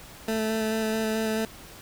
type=tone with vibrato; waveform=20% pulse; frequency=220 Hz; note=A3; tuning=in tune; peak=-20 dBFS; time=0.28-1.45 s; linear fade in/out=2 ms; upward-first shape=square; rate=4.6 Hz; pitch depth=11 cents each way; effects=pink hiss -46 dBFS RMS until 1.81 s